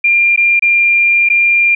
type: tone with dropouts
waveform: sine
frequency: 2393 Hz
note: D7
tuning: 32 cents sharp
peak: -7 dBFS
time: 0.04-1.75 s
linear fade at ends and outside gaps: 5 ms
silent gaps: 0.362-0.375 / 0.595-0.622 / 1.289-1.299 s
effects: none